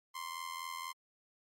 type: tone with amplitude modulation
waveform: sawtooth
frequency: 1046.5 Hz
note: C6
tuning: in tune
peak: -33 dBFS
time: 0.14-0.93 s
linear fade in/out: 20 ms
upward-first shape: sine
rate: 84.1 Hz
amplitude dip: 75%
effects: MP3 64 kbps